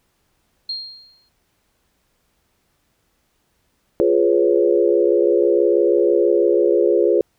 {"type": "tone with exponential decay", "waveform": "sine", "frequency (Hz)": 4223, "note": "C8", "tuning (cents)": 15, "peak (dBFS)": -21, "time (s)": [0.69, 1.29], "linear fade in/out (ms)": 5, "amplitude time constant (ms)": 130}
{"type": "chord", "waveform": "sine", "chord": "C# dominant seventh", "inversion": "first", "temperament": "equal", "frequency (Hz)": [349.2, 415.3, 493.9, 554.4], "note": ["E#4", "G#4", "B4", "C#5"], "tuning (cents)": [0, 0, 0, 0], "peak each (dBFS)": [-17, -17, -19, -21], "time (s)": [4, 7.21], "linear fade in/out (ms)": 0}
{"effects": ["pink hiss -66 dBFS RMS until 7.38 s"]}